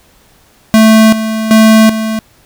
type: tone with tremolo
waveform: square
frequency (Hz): 220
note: A3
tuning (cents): 0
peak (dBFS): -3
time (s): 0.74-2.19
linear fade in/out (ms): 0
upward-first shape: square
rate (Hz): 1.3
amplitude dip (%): 70
effects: pink hiss -47 dBFS RMS until 2.45 s